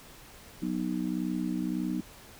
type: chord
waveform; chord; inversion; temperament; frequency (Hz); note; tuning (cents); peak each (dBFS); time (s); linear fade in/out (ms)
sine; B major; second; just; 185.21 / 246.9 / 308.7; F#3 / B3 / D#4; +2 / 0 / -14; -33; 0.62-2.01; 5
effects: pink hiss -51 dBFS RMS until 2.39 s